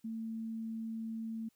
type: tone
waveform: sine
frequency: 224.3 Hz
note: A3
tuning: 34 cents sharp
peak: -37 dBFS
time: 0.04-1.49 s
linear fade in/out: 10 ms
effects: white hiss -75 dBFS RMS until 1.55 s